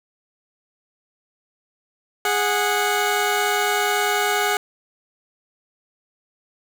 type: tone pair together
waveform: 15% pulse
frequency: 413.2 / 736.2 Hz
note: G#4 / F#5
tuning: -9 / -9 cents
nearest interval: minor seventh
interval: 1000 cents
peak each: -15 dBFS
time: 2.25-4.57 s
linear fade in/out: 2 ms
effects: none